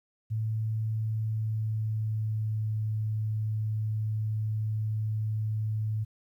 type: tone with pitch glide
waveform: sine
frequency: 110 to 108.36 Hz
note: A2 to A2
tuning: 0 to -26 cents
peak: -27 dBFS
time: 0.3-6.05 s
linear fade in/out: 20 ms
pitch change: -26 cents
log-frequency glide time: 0.94-2.79 s
effects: 11-bit